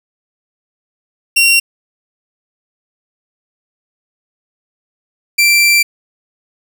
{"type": "tone pair in turn", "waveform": "sawtooth", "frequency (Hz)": [2747, 2350], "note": ["F7", "D7"], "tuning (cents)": [-29, 1], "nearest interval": "minor third", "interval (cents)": 270, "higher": "first", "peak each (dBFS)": [-4, -4], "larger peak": "neither", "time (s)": [[1.36, 1.6], [5.38, 5.83]], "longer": "second", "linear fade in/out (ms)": 10, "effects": []}